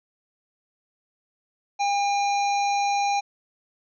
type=harmonic tone; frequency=806 Hz; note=G5; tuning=48 cents sharp; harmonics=1 / 3 / 5 / 7 / 8; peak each=-21 / -31 / -35 / -38 / -39 dBFS; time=1.79-3.21 s; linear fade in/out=20 ms; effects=none